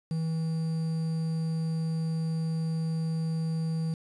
triangle tone with quantisation, 161.6 Hz, E3, 34 cents flat, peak -25 dBFS, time 0.11-3.94 s, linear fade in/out 2 ms, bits 8, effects resampled to 22050 Hz

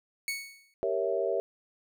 sawtooth tone with exponential decay, 2218 Hz, C#7, in tune, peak -25 dBFS, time 0.28-0.74 s, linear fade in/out 1 ms, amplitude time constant 100 ms
sine chord, G diminished seventh, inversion none, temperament equal, 392 / 466.2 / 554.4 / 659.3 Hz, G4 / Bb4 / Db5 / Fb5, 0 / 0 / 0 / 0 cents, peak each -32 dBFS, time 0.83-1.4 s, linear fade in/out 0 ms
effects none

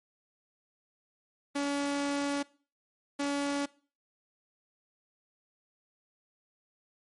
sawtooth tone bursts at uneven times, 283.8 Hz, C#4, 41 cents sharp, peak -25 dBFS, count 2, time 1.55-2.43 / 3.19-3.66 s, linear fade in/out 10 ms, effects noise-tail reverb RT60 0.4 s tail -21 dB re dry + MP3 48 kbps

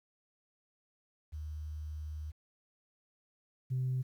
sine tone pair in turn, 76.5 / 128.66 Hz, D#2 / C3, -29 / -29 cents, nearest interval major sixth, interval 900 cents, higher second, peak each -38 / -29 dBFS, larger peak second, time 1.32-2.32 / 3.7-4.03 s, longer first, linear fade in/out 20 ms, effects tanh soft clip ceiling -27 dBFS + 11-bit

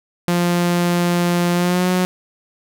sawtooth tone with pitch glide, 174.61 to 182.34 Hz, F3 to F#3, 0 to -25 cents, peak -11 dBFS, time 0.28-2.05 s, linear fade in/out 0 ms, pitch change +75 cents, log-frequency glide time 1.53-1.89 s, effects none

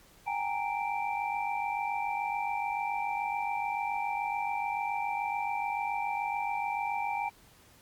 sine tone cluster, 775 / 822 / 924 / 2345 Hz, G5 / G#5 / A#5 / D7, -20 / -18 / -16 / -3 cents, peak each -38 / -33 / -35 / -38 dBFS, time 0.26-7.3 s, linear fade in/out 20 ms, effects pink hiss -59 dBFS RMS until 7.81 s + Opus 48 kbps

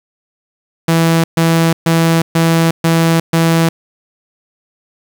sawtooth tone bursts, 164.81 Hz, E3, in tune, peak -5 dBFS, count 6, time 0.88-3.69 s, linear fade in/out 5 ms, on 360 ms, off 130 ms, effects 7-bit

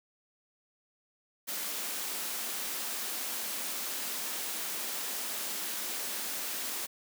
white high-pass noise, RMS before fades -36 dBFS, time 1.47-6.87 s, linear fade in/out 20 ms, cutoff 190 Hz, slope 48 dB/octave, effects none

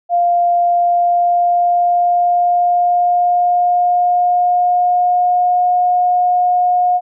sine tone with pitch glide, 698.5 to 719 Hz, F5 to F#5, 0 to -50 cents, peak -10 dBFS, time 0.09-7.01 s, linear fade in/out 50 ms, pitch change +50 cents, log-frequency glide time 0.64-5.68 s, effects none

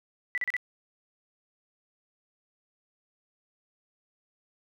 sine tone bursts, 1975.5 Hz, B6, in tune, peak -26 dBFS, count 4, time 0.35-0.566 s, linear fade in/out 0 ms, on 27 ms, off 36 ms, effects none

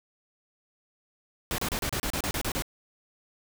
pink noise bursts, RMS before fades -30 dBFS, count 11, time 1.51-2.622 s, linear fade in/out 0 ms, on 72 ms, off 32 ms, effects none

